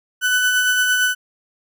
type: tone with tremolo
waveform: 35% pulse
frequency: 1496 Hz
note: F#6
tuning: 19 cents sharp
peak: -12 dBFS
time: 0.21-1.15 s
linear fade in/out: 50 ms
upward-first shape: sine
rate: 8.8 Hz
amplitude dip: 30%
effects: none